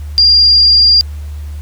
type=tone; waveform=sine; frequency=4793 Hz; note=D8; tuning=34 cents sharp; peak=-4 dBFS; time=0.18-1.01 s; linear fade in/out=0 ms; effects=added 74 Hz sine -21 dBFS peak until 1.61 s + pink hiss -43 dBFS RMS until 1.61 s